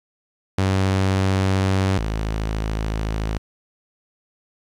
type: tone pair in turn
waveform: sawtooth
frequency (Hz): 95.7 / 53.71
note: G2 / A1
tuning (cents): -41 / -41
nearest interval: minor seventh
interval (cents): 1000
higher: first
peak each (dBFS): -13 / -18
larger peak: first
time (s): 0.58-1.98 / 1.98-3.38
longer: neither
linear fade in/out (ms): 5
effects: low-pass 7000 Hz 12 dB/octave + 9-bit